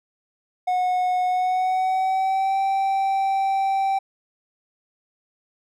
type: tone with pitch glide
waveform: triangle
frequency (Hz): 730 to 777.9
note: F#5 to G5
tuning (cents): -24 to -14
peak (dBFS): -17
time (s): 0.67-3.99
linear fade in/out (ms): 10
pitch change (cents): +110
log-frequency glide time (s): 1.26-2.59
effects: none